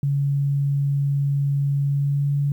sine tone with pitch glide, 140.7 to 142.42 Hz, C#3 to C#3, +26 to +47 cents, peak -18 dBFS, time 0.03-2.52 s, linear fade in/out 2 ms, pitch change +21 cents, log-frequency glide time 1.82-2.37 s, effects 9-bit

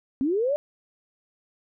sine linear sweep, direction up, 250 to 606 Hz, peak -21 dBFS, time 0.21-0.56 s, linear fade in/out 0 ms, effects none

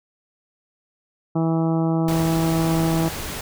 harmonic tone, 163.2 Hz, E3, 17 cents flat, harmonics 1 / 2 / 3 / 4 / 5 / 6 / 7 / 8, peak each -20 / -22 / -32 / -30 / -31 / -38 / -38 / -40 dBFS, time 1.35-3.09 s, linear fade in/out 10 ms
pink noise, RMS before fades -30 dBFS, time 2.08-3.41 s, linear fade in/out 2 ms
effects none

